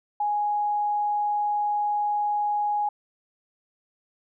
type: tone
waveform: sine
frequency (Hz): 830.6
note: G#5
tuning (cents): 0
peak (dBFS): -22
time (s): 0.2-2.89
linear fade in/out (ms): 5
effects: none